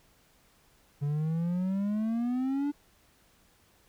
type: exponential sweep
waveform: triangle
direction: up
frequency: 141.6 to 293.7 Hz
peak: -25 dBFS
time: 1.01-2.72 s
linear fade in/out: 20 ms
effects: pink hiss -64 dBFS RMS until 3.88 s